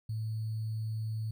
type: tone with sample-and-hold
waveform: sine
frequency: 110 Hz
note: A2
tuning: in tune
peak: -32 dBFS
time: 0.09-1.31 s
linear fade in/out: 5 ms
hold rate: 4410 Hz
effects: none